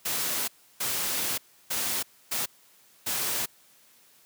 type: noise bursts at uneven times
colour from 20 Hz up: white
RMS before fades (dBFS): -29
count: 5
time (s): 0.05-0.48 / 0.8-1.38 / 1.7-2.03 / 2.31-2.46 / 3.06-3.46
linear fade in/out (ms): 10
effects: white hiss -59 dBFS RMS until 4.25 s + high-pass 100 Hz 12 dB/octave